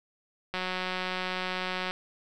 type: click train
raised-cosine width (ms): 0.3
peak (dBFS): -16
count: 253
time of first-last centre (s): 0.54-1.91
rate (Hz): 184
effects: none